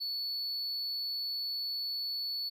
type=tone; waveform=triangle; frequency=4435 Hz; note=C#8; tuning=in tune; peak=-32 dBFS; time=0-2.5 s; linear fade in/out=20 ms; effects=none